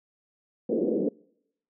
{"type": "band-pass noise", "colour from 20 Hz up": "white", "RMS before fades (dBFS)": -26, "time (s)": [0.69, 1.09], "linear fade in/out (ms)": 5, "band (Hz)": [200, 490], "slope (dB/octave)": 48, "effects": ["noise-tail reverb RT60 0.8 s tail -26 dB re dry"]}